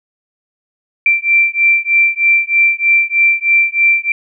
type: beating tone pair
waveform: sine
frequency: 2350 / 2353.2 Hz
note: D7 / D7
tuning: +1 / +3 cents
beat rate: 3.2 Hz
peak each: -12 dBFS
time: 1.06-4.12 s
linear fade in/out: 2 ms
effects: none